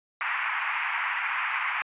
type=band-pass noise; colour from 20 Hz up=white; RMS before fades=-29 dBFS; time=0.21-1.82 s; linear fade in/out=0 ms; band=870 to 2500 Hz; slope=48 dB/octave; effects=resampled to 8000 Hz